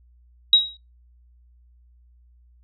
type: tone with exponential decay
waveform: sine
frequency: 3822 Hz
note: A#7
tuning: 43 cents sharp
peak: -7 dBFS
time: 0.53-0.77 s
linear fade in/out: 2 ms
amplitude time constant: 51 ms
effects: noise-tail reverb RT60 0.2 s tail -22 dB re dry + added 60 Hz sine -52 dBFS peak until 2.63 s